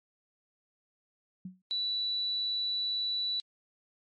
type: tone with exponential decay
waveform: sine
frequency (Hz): 185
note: F#3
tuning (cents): 0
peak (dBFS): -35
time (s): 1.45-1.62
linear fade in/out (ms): 5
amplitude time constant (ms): 36
type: tone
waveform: sine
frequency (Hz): 3951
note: B7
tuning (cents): 0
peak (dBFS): -29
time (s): 1.71-3.4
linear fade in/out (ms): 0
effects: MP3 48 kbps